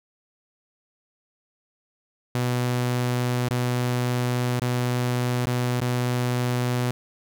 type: tone with dropouts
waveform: sawtooth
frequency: 123.47 Hz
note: B2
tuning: in tune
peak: -18 dBFS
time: 2.35-6.91 s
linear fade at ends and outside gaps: 0 ms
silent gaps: 3.486-3.508 / 4.596-4.619 / 5.455-5.47 / 5.803-5.815 s
effects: none